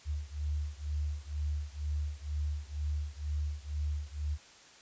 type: beating tone pair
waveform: sine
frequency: 73.42 / 75.52 Hz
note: D2 / D2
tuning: 0 / +49 cents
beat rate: 2.1 Hz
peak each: -35 / -36 dBFS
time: 0.05-4.38 s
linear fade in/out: 50 ms
effects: white hiss -56 dBFS RMS until 4.81 s + resampled to 16000 Hz